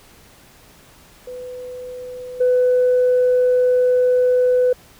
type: tone with level steps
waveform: sine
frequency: 500 Hz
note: B4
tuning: 21 cents sharp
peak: -29 / -11 dBFS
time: 1.27-4.73 s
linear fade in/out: 5 ms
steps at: 2.4 s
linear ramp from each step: 10 ms
effects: tanh soft clip ceiling -9 dBFS + pink hiss -48 dBFS RMS until 4.99 s